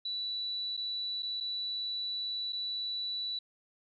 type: tone with dropouts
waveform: sine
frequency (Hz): 3951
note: B7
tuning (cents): 0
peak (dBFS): -33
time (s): 0.05-3.39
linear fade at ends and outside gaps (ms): 5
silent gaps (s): 0.768-0.774 / 1.224-1.229 / 1.403-1.407 / 2.524-2.529
effects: none